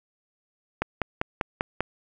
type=click train; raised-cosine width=0.5 ms; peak=-9 dBFS; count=6; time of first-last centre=0.82-1.806 s; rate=5.07 Hz; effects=none